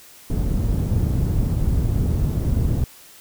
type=low-pass noise; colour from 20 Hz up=white; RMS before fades=-20 dBFS; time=0.3-2.84 s; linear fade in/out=2 ms; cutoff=120 Hz; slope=12 dB/octave; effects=white hiss -46 dBFS RMS until 3.2 s

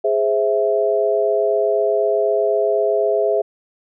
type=chord; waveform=sine; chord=Ab augmented; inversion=none; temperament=equal; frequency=415.3 / 523.3 / 659.3 Hz; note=Ab4 / C5 / E5; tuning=0 / 0 / 0 cents; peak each=-18 / -22 / -18 dBFS; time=0.04-3.42 s; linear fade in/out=10 ms; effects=none

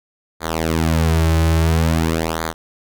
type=tone with flanger; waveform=sawtooth; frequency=81.1 Hz; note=E2; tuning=28 cents flat; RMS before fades=-17 dBFS; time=0.4-2.54 s; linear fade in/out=50 ms; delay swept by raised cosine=0.36 to 4.36 ms; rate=0.49 Hz; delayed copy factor=-0.9; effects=none

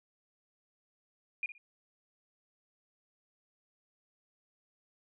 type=tone with echo; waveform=sine; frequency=2430 Hz; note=D#7; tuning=42 cents flat; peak=-31 dBFS; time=1.43-1.46 s; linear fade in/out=2 ms; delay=60 ms; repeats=2; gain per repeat=-13 dB; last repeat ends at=1.58 s; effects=none

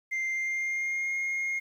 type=tone with pitch glide; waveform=sine; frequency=2093 to 2139 Hz; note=C7 to C7; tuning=0 to +38 cents; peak=-25 dBFS; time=0.11-1.6 s; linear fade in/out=20 ms; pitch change=+38 cents; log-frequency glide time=0.3-1.14 s; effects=tanh soft clip ceiling -27 dBFS + 10-bit

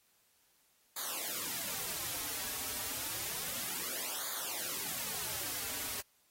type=noise with flanger; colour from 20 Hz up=white; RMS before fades=-39 dBFS; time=0.96-6.01 s; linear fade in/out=5 ms; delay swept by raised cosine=0.36 to 5.86 ms; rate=0.3 Hz; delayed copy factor=-0.95; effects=white hiss -71 dBFS RMS until 6.3 s + AAC 48 kbps

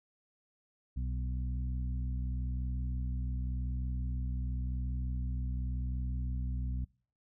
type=harmonic tone with a mistuned harmonic; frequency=63.3 Hz; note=B1; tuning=43 cents sharp; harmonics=1 / 2 / 3 / 4; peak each=-33 / -40 / -47 / -49 dBFS; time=0.96-6.85 s; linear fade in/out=10 ms; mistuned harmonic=2; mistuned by=-33 cents; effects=noise-tail reverb RT60 0.5 s tail -26 dB re dry

